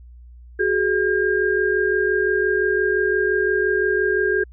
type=tone cluster; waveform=sine; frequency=374.1 / 419.9 / 1610 Hz; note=F#4 / G#4 / G6; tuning=+19 / +19 / +46 cents; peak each=-21 dBFS; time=0.59-4.44 s; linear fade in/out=10 ms; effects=added 60 Hz sine -40 dBFS peak until 4.52 s